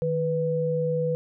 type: tone pair together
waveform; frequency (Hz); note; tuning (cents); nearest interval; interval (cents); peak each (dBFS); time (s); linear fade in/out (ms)
sine; 155.86 / 493.9; D#3 / B4; +3 / 0; octave + minor sixth; 1997; -27 / -24; 0.02-1.15; 0
effects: none